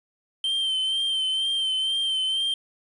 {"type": "tone with vibrato", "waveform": "triangle", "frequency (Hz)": 3120, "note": "G7", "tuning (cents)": -9, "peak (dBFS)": -21, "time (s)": [0.44, 2.54], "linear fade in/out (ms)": 2, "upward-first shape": "sine", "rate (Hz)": 2.1, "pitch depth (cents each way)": 34, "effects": ["resampled to 24000 Hz", "9-bit"]}